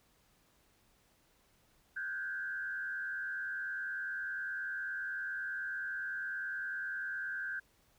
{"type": "tone with frequency modulation", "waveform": "sine", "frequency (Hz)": 1563, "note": "G6", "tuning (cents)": -6, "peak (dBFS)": -36, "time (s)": [1.96, 7.6], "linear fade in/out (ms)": 10, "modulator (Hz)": 89.8, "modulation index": 0.94, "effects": ["pink hiss -70 dBFS RMS until 7.98 s"]}